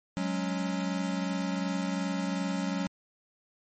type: chord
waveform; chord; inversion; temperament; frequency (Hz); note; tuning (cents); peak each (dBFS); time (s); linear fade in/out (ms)
square; F# suspended second; none; equal; 185 / 207.7 / 277.2; F#3 / G#3 / C#4; 0 / 0 / 0; -32 / -37 / -35; 0.17-2.87; 0
effects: MP3 32 kbps